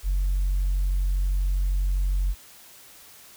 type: tone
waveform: sine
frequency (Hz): 46.25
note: F#1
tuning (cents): 0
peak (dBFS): -19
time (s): 0.03-2.35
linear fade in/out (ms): 50
effects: tanh soft clip ceiling -18 dBFS + white hiss -49 dBFS RMS until 3.36 s